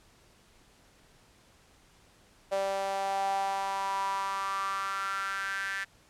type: tone with high-pass filter sweep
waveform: sawtooth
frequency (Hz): 195.3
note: G3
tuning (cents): -6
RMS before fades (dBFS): -32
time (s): 2.51-5.85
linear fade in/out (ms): 20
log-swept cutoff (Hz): 610 to 1700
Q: 7
effects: pink hiss -61 dBFS RMS until 6.09 s + low-pass 10000 Hz 12 dB/octave